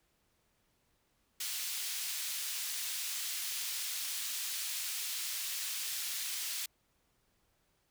pink high-pass noise, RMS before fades -38 dBFS, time 1.4-6.66 s, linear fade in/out 5 ms, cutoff 3200 Hz, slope 12 dB/octave, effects pink hiss -75 dBFS RMS until 7.9 s

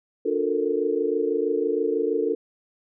sine chord, Bb major seventh, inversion first, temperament equal with one note detuned, 293.7 / 357 / 440 / 466.2 Hz, D4 / F4 / A4 / Bb4, 0 / +38 / 0 / 0 cents, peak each -29 / -28 / -24 / -27 dBFS, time 0.25-2.35 s, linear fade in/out 10 ms, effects none

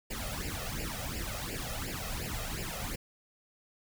pink noise with flanger, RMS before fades -37 dBFS, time 0.1-2.96 s, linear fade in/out 10 ms, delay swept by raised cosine 0.4 to 1.6 ms, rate 2.8 Hz, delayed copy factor +0.8, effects none

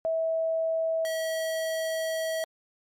sine / square tone pair in turn, 650 / 644.8 Hz, E5 / E5, -24 / -38 cents, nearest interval unison, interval 14 cents, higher first, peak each -24 / -28 dBFS, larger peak first, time 0.05-1.05 / 1.05-2.44 s, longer second, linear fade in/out 0 ms, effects MP3 64 kbps

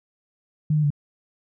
sine tone with pitch steps, 152.8 / 151.5 / 145.1 Hz, D#3 / D#3 / D3, -31 / -46 / -21 cents, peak -17 dBFS, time 0.7-0.904 s, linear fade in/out 5 ms, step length 68 ms, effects none

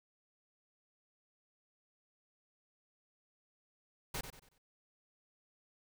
pink noise with echo, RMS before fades -39 dBFS, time 4.14-4.21 s, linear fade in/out 5 ms, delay 93 ms, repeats 4, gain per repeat -9 dB, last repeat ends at 4.582 s, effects none

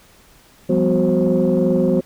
sine tone cluster, 174.6 / 197.1 / 249.3 / 368.6 / 530 Hz, F3 / G3 / B3 / F#4 / C5, 0 / +10 / +16 / -7 / +22 cents, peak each -19 dBFS, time 0.69-2.01 s, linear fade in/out 10 ms, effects tanh soft clip ceiling -7 dBFS + pink hiss -50 dBFS RMS until 2.05 s

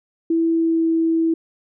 sine tone with pitch glide, 329.6 to 327.1 Hz, E4 to E4, 0 to -13 cents, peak -15 dBFS, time 0.3-1.34 s, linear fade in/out 5 ms, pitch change -13 cents, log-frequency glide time 0.5-0.86 s, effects none

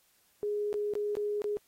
sine tone with dropouts, 415.3 Hz, G#4, in tune, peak -29 dBFS, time 0.43-1.57 s, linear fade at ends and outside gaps 0 ms, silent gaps 0.729-0.741 / 0.937-0.953 / 1.153-1.169 / 1.419-1.442 s, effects white hiss -68 dBFS RMS until 1.67 s + AAC 48 kbps

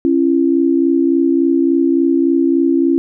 sine tone pair together, 273.7 / 337.2 Hz, C#4 / E4, -22 / +39 cents, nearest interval major third, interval 361 cents, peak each -13 dBFS, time 0.05-2.98 s, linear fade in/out 0 ms, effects none

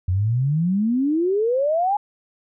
sine exponential sweep, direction up, 87.31 to 844 Hz, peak -17 dBFS, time 0.08-1.97 s, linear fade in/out 5 ms, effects none

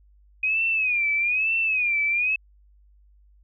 sine tone with vibrato, 2491 Hz, D#7, 1 cent sharp, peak -20 dBFS, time 0.43-2.36 s, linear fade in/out 5 ms, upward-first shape sine, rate 1.1 Hz, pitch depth 130 cents each way, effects added 50 Hz sine -53 dBFS peak until 3.43 s

